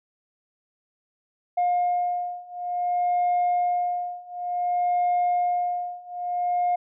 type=beating tone pair; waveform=sine; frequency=711 / 711.56 Hz; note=F5 / F5; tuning=+31 / +32 cents; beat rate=0.56 Hz; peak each=-24 / -23 dBFS; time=1.57-6.76 s; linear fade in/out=10 ms; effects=tanh soft clip ceiling -17 dBFS